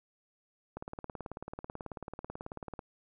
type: click train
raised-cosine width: 1 ms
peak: -26 dBFS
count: 38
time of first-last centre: 0.77-2.792 s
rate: 18.3 Hz
effects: none